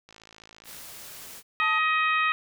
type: click train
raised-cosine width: 0.2 ms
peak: -31 dBFS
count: 39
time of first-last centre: 0.09-0.785 s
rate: 54.7 Hz
type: noise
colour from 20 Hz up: white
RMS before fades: -43 dBFS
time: 0.64-1.43 s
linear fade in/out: 50 ms
type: harmonic tone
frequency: 630 Hz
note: D#5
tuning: 21 cents sharp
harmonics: 2 / 3 / 4 / 5 / 6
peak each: -24 / -27 / -27 / -38 / -38 dBFS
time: 1.6-2.32 s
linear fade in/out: 0 ms
type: tone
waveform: triangle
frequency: 880 Hz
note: A5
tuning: in tune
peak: -32 dBFS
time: 1.61-1.79 s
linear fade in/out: 10 ms
effects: none